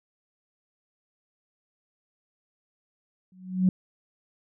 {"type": "tone with exponential growth", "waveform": "sine", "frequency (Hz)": 185.1, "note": "F#3", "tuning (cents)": 1, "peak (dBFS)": -14, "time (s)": [3.32, 3.69], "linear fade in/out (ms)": 2, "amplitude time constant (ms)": 79, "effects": ["tanh soft clip ceiling -10 dBFS"]}